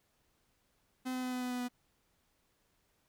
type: tone with pitch steps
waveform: 45% pulse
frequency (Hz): 256 / 254.4 / 252.8 / 251.2 / 249.6 / 248 / 246.4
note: C4 / C4 / B3 / B3 / B3 / B3 / B3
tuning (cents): -38 / -48 / +41 / +30 / +19 / +7 / -4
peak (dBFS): -35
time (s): 1.05-1.687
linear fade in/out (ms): 20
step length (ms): 91
effects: pink hiss -75 dBFS RMS until 3.08 s